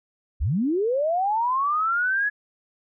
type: linear sweep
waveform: sine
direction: up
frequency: 47.19 to 1700 Hz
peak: -20 dBFS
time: 0.4-2.3 s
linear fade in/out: 20 ms
effects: none